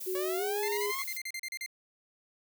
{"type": "noise", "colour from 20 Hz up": "violet", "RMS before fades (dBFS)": -40, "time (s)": [0, 1.18], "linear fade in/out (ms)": 10}
{"type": "tone with pitch glide", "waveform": "sine", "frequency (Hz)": [371.6, 412.3], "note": ["F#4", "G#4"], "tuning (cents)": [7, -13], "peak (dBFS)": -31, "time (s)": [0.06, 0.92], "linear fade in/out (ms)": 20, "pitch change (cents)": 180, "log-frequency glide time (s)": [0.37, 0.43]}
{"type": "linear sweep", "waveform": "sawtooth", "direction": "up", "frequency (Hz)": [554.4, 1108.7], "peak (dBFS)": -32, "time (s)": [0.15, 1.02], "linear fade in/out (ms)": 2}
{"type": "tone bursts", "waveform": "sawtooth", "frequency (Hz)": 2093, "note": "C7", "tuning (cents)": 0, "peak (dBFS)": -32, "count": 12, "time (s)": [0.63, 1.662], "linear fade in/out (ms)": 2, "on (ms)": 53, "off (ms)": 36}
{"effects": []}